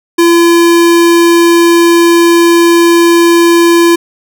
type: tone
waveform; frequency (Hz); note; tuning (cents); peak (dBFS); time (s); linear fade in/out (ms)
square; 340; F4; -46; -4; 0.18-3.96; 10
effects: none